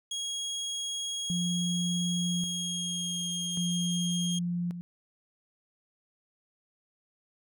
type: tone with pitch glide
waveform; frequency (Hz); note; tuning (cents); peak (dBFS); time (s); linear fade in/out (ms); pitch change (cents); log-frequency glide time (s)
25% pulse; 3294 to 3241; G#7 to G#7; -15 to -43; -28; 0.11-4.39; 5; -28; 2.16-3.3
type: tone with tremolo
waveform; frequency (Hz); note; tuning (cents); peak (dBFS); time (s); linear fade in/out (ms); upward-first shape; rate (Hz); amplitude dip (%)
sine; 174.61; F3; 0; -28; 1.3-4.81; 0; square; 0.44; 60
effects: none